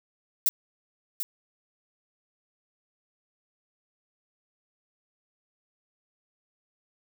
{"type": "noise with echo", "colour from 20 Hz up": "violet", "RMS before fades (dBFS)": -22, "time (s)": [0.46, 0.49], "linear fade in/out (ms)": 0, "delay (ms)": 740, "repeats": 1, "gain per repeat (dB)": -9, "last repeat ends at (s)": 1.23, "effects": []}